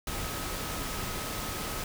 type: tone in noise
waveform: sine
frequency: 1274 Hz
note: D#6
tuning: 41 cents sharp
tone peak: -44 dBFS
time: 0.07-1.84 s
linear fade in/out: 2 ms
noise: pink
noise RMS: -35 dBFS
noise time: 0.07-1.84 s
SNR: -12 dB
effects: none